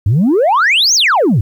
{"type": "exponential two-way sweep", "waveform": "sine", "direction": "up then down", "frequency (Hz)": [90.6, 6740, 90.6], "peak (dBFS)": -6, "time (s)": [0.06, 1.41], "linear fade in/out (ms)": 5, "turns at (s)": 0.94, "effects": ["tanh soft clip ceiling -6 dBFS", "8-bit"]}